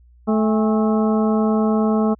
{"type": "harmonic tone with a mistuned harmonic", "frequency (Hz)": 217.6, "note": "A3", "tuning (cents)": -19, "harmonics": [1, 2, 3, 4, 5, 6], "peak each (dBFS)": [-16, -22, -26, -28, -30, -32], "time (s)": [0.27, 2.15], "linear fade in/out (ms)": 20, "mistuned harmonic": 4, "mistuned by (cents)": -110, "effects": ["added 60 Hz sine -47 dBFS peak until 2.19 s"]}